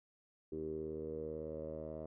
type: tone with low-pass filter sweep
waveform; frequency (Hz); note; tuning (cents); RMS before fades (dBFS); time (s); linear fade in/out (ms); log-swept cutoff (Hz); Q
10% pulse; 78.2; D#2; +9; -43; 0.52-2.06; 5; 370 to 640; 6.8
effects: none